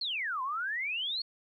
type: exponential two-way sweep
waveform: sine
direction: down then up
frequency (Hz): 4435 to 1000 to 4435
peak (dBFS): -31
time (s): 0.01-1.22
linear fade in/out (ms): 5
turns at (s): 0.42
effects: 12-bit